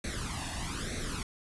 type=noise with flanger; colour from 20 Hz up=pink; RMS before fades=-36 dBFS; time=0.04-1.23 s; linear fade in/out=2 ms; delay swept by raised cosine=0.49 to 1.14 ms; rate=1.1 Hz; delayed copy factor=+0.75; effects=resampled to 24000 Hz